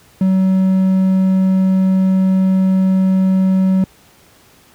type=tone; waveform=triangle; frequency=188.9 Hz; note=F#3; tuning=36 cents sharp; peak=-8 dBFS; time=0.21-3.84 s; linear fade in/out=2 ms; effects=pink hiss -48 dBFS RMS until 4.74 s + high-pass 60 Hz 12 dB/octave